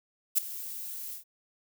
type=noise with ADSR envelope; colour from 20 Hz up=violet; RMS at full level=-21 dBFS; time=0.35-1.24 s; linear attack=31 ms; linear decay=6 ms; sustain=-18 dB; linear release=110 ms; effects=none